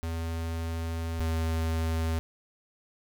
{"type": "tone pair in turn", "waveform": "square", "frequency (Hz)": [82.41, 81.28], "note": ["E2", "E2"], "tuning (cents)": [0, -24], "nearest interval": "unison", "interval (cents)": 24, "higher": "first", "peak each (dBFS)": [-31, -27], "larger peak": "second", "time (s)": [[0.03, 1.2], [1.2, 2.19]], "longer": "first", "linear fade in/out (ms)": 0, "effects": []}